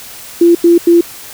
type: tone bursts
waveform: sine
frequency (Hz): 341.8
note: F4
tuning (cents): -37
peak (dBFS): -3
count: 3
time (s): 0.41-1.01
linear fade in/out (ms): 5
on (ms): 140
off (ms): 90
effects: white hiss -31 dBFS RMS until 1.33 s